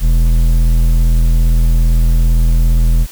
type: tone with hard clipping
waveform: sine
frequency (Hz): 41.2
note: E1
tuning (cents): 0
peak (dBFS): -9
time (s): 0-3.07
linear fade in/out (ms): 50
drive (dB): 9
effects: white hiss -35 dBFS RMS until 3.11 s